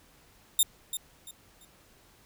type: tone with echo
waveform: 5% pulse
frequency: 3654 Hz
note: A#7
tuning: 35 cents flat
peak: -12 dBFS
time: 0.59-0.63 s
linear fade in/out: 2 ms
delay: 340 ms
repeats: 3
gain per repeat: -11 dB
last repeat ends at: 1.65 s
effects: pink hiss -60 dBFS RMS until 2.25 s